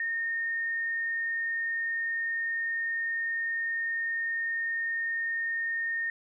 sine tone, 1835 Hz, A#6, 28 cents flat, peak -28 dBFS, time 0-6.1 s, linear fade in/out 2 ms, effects none

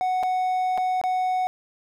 triangle tone with dropouts, 740 Hz, F#5, in tune, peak -19 dBFS, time 0.01-1.47 s, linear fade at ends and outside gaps 0 ms, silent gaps 0.229-0.234 / 0.776-0.781 / 1.014-1.038 s, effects none

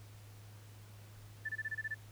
sine tone bursts, 1760 Hz, A6, in tune, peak -35 dBFS, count 8, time 1.45-1.946 s, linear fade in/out 10 ms, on 41 ms, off 24 ms, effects added 104 Hz sine -52 dBFS peak until 2.11 s + pink hiss -61 dBFS RMS until 2.11 s

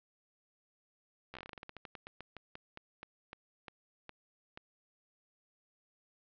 slowing click train, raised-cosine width 0.3 ms, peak -29 dBFS, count 25, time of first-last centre 1.34-4.574 s, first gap 13 ms, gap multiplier 1.17, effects low-pass 4000 Hz 12 dB/octave

